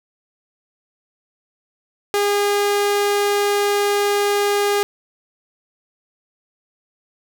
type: tone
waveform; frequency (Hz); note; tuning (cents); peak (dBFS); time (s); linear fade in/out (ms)
sawtooth; 407.6; G#4; -32; -12; 2.14-4.83; 0
effects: none